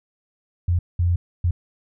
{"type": "tone bursts at uneven times", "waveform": "sine", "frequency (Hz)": 87.31, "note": "F2", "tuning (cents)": 0, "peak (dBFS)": -16, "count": 3, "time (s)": [[0.68, 0.79], [0.99, 1.16], [1.44, 1.51]], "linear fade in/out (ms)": 5, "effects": []}